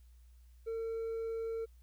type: tone with hard clipping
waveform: sine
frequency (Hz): 453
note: A#4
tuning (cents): -50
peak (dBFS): -36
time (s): 0.66-1.66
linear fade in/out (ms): 20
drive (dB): 2
effects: added 60 Hz sine -56 dBFS peak until 1.82 s + white hiss -75 dBFS RMS until 1.82 s